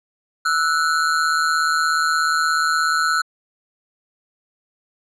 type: ring-modulated tone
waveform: square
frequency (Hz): 1397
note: F6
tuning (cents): 0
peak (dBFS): -14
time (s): 0.45-3.22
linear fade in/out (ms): 10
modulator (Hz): 78.4
effects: low-pass 8000 Hz 12 dB/octave